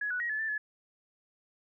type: tone with pitch steps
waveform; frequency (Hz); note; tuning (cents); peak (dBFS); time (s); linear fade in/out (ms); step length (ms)
sine; 1682 / 1477 / 1894 / 1726 / 1771 / 1711; G#6 / F#6 / A#6 / A6 / A6 / A6; +22 / -3 / +27 / -34 / +11 / -49; -30; 0.01-0.58; 5; 95
effects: none